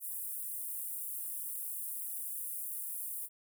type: high-pass noise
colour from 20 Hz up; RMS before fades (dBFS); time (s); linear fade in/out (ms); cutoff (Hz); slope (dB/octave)
pink; -40; 0-3.29; 50; 9300; 48
effects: none